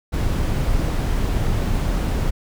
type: noise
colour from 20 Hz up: brown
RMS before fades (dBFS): -20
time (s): 0.12-2.31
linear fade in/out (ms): 20
effects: none